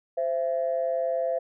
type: tone pair together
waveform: sine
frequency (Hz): 520 / 670.2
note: C5 / E5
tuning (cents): -11 / +29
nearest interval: major third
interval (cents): 440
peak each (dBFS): -26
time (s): 0.17-1.39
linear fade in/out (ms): 10
effects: tanh soft clip ceiling -17 dBFS